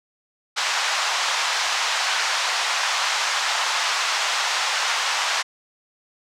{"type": "band-pass noise", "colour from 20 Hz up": "pink", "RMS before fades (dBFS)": -23, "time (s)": [0.56, 5.43], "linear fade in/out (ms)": 20, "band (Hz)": [820, 6600], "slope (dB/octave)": 24, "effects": []}